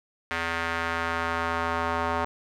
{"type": "tone with band-pass filter sweep", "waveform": "square", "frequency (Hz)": 83.5, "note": "E2", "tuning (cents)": 23, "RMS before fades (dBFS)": -28, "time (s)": [0.31, 2.25], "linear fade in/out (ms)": 0, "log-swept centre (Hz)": [1800, 1000], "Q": 1.6, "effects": []}